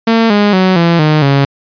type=tone with pitch steps; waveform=sawtooth; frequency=227.2 / 206 / 186.69 / 169.23 / 153.4 / 139.05 Hz; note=A#3 / G#3 / F#3 / E3 / D#3 / C#3; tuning=-44 / -14 / +16 / +46 / -24 / +6 cents; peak=-3 dBFS; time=0.07-1.45 s; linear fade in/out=5 ms; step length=230 ms; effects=resampled to 11025 Hz